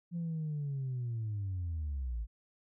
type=linear sweep; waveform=sine; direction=down; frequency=174 to 51.8 Hz; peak=-32 dBFS; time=0.11-2.27 s; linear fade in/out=50 ms; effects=tanh soft clip ceiling -31 dBFS